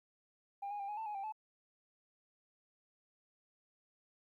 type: tone with pitch steps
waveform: sine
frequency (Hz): 800 / 824 / 795 / 835 / 887 / 837 / 787 / 865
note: G5 / G#5 / G5 / G#5 / A5 / G#5 / G5 / A5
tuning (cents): +35 / -14 / +24 / +9 / +14 / +13 / +7 / -30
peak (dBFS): -37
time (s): 0.62-1.324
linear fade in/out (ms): 10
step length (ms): 88
effects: tanh soft clip ceiling -37 dBFS + 13-bit